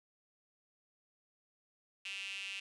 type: tone with high-pass filter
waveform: sawtooth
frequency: 196 Hz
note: G3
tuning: in tune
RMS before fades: -43 dBFS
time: 2.05-2.6 s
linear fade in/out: 5 ms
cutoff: 2700 Hz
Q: 7.8
effects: resampled to 22050 Hz